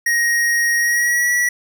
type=tone with pitch glide; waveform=square; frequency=1878 to 1939.7 Hz; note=A#6 to B6; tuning=+12 to -32 cents; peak=-15 dBFS; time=0.06-1.49 s; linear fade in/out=5 ms; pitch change=+56 cents; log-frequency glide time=0.78-1.32 s; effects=none